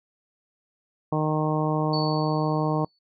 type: harmonic tone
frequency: 154.2 Hz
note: D#3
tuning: 15 cents flat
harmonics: 1 / 2 / 3 / 4 / 5 / 6 / 7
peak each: -25 / -28 / -30 / -31 / -32 / -33 / -33 dBFS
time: 1.12-2.85 s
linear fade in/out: 5 ms
type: tone with exponential decay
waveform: sine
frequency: 4468 Hz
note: C#8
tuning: 13 cents sharp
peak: -28 dBFS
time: 1.93-2.99 s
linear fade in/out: 5 ms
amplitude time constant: 230 ms
effects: noise-tail reverb RT60 0.1 s tail -26 dB re dry